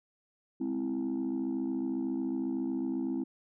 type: chord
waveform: sine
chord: Ab augmented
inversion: none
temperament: equal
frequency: 207.7 / 261.6 / 329.6 Hz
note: Ab3 / C4 / E4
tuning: 0 / 0 / 0 cents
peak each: -37 / -31 / -33 dBFS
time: 0.6-3.24 s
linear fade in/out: 10 ms
effects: tanh soft clip ceiling -26 dBFS